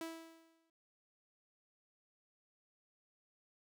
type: tone with exponential decay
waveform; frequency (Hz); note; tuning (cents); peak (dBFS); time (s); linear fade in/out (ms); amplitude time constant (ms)
sawtooth; 327.4; E4; -12; -36; 0.01-0.7; 2; 150
effects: none